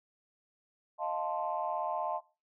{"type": "chord", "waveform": "sine", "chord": "F dominant seventh", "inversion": "third", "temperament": "equal", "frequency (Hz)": [622.3, 698.5, 880, 1046.5], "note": ["Eb5", "F5", "A5", "C6"], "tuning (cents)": [0, 0, 0, 0], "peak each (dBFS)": [-37, -36, -36, -38], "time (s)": [0.98, 2.21], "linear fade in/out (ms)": 50, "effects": ["noise-tail reverb RT60 0.3 s tail -19 dB re dry", "tanh soft clip ceiling -21 dBFS"]}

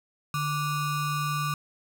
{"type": "ring-modulated tone", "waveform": "square", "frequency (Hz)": 659.3, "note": "E5", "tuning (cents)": 0, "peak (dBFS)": -24, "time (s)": [0.34, 1.54], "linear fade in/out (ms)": 2, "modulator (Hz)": 511, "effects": []}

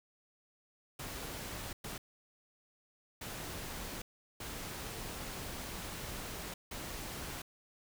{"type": "noise bursts at uneven times", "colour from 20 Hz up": "pink", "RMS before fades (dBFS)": -43, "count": 5, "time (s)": [[0.99, 1.73], [1.84, 1.98], [3.21, 4.02], [4.4, 6.54], [6.71, 7.42]], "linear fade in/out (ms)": 5, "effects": []}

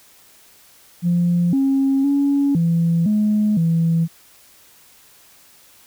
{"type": "tone with pitch steps", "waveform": "sine", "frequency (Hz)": [173.9, 271.2, 281.2, 167.6, 211.3, 165.4], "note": ["F3", "C#4", "C#4", "E3", "G#3", "E3"], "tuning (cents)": [-7, -38, 25, 29, 30, 6], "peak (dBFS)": -13, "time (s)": [1.02, 4.08], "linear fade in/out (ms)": 50, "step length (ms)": 510, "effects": ["tanh soft clip ceiling -10 dBFS", "white hiss -50 dBFS RMS until 5.86 s"]}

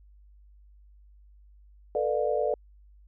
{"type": "chord", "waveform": "sine", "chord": "B half-diminished seventh", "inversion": "third", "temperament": "just", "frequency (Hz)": [444.5, 493.9, 592.7, 711.2], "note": ["A4", "B4", "D5", "F5"], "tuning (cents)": [18, 0, 16, 31], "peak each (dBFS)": [-29, -30, -28, -33], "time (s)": [1.95, 2.54], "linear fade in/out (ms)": 2, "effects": ["added 50 Hz sine -52 dBFS peak until 3.07 s"]}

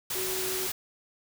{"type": "tone in noise", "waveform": "sine", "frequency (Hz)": 374.2, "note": "F#4", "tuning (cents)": 20, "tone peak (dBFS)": -34, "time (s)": [0.15, 0.67], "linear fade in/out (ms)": 5, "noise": "white", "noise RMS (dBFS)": -32, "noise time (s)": [0.1, 0.72], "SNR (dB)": -5, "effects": []}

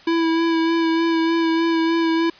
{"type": "tone with vibrato", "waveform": "square", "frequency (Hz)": 329.6, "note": "E4", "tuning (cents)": 0, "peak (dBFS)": -17, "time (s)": [0.07, 2.3], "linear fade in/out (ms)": 5, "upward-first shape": "sine", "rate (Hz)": 3.3, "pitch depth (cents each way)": 19, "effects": ["white hiss -46 dBFS RMS until 2.39 s", "resampled to 11025 Hz"]}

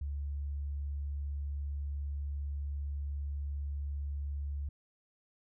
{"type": "tone", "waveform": "sine", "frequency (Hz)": 71.3, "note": "C#2", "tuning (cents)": 49, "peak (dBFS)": -34, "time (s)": [0.01, 4.69], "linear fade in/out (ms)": 5, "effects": []}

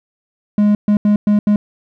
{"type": "tone bursts at uneven times", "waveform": "triangle", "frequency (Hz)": 207.7, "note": "G#3", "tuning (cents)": 0, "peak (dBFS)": -7, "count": 5, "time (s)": [[0.58, 0.75], [0.88, 0.97], [1.05, 1.16], [1.27, 1.39], [1.47, 1.56]], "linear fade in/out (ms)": 2, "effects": []}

